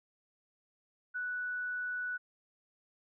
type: tone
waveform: sine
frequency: 1480 Hz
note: F#6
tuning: in tune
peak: -34 dBFS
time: 1.14-2.18 s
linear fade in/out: 20 ms
effects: none